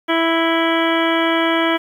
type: harmonic tone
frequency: 329.6 Hz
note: E4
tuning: in tune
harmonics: 1 / 2 / 3 / 4 / 5 / 6 / 7 / 9 / 10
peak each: -18 / -21 / -23 / -24 / -25 / -26 / -26 / -28 / -28 dBFS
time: 0.08-1.78 s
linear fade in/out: 20 ms
effects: 8-bit